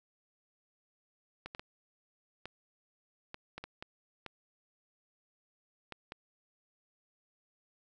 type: clicks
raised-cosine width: 0.3 ms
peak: -26 dBFS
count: 11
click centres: 1.46 / 1.549 / 1.595 / 2.456 / 3.344 / 3.58 / 3.64 / 3.825 / 4.263 / 5.923 / 6.121 s
effects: none